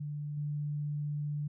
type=tone with level steps; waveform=sine; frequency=147.4 Hz; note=D3; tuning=7 cents sharp; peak=-35 / -32 dBFS; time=0-1.48 s; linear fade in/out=10 ms; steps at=0.37 s; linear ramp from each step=5 ms; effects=none